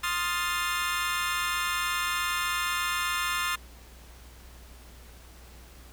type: chord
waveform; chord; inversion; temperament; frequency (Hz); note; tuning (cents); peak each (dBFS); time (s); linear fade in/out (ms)
25% pulse; F dominant seventh; second; equal with one note detuned; 1051.3 / 1244.5 / 1396.9 / 1760; C6 / Eb6 / F6 / A6; +8 / 0 / 0 / 0; -29; 0.03-3.56; 10
effects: added 60 Hz sine -48 dBFS peak until 5.92 s + pink hiss -53 dBFS RMS until 5.92 s